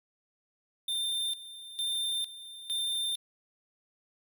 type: tone with tremolo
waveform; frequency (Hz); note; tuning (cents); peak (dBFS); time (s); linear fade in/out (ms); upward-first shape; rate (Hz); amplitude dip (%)
square; 3594; A7; +36; -30; 0.88-3.16; 5; square; 1.1; 80
effects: none